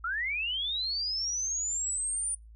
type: linear sweep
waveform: sine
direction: up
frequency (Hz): 1306 to 9397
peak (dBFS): -29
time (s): 0.04-2.35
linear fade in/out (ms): 5
effects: noise-tail reverb RT60 0.2 s tail -24 dB re dry + added 55 Hz sine -48 dBFS peak until 2.55 s